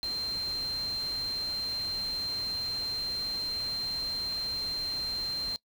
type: tone in noise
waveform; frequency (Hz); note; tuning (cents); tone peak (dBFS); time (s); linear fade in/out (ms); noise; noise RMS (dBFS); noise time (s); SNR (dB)
sine; 4156; C8; -12; -30; 0.03-5.56; 0; pink; -45; 0.03-5.56; +12
effects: noise-tail reverb RT60 0.1 s tail -21 dB re dry